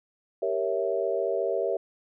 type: chord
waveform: sine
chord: G diminished seventh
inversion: none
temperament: equal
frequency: 392 / 466.2 / 554.4 / 659.3 Hz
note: G4 / Bb4 / Db5 / Fb5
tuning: 0 / 0 / 0 / 0 cents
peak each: -30 dBFS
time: 0.42-1.77 s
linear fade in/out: 5 ms
effects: none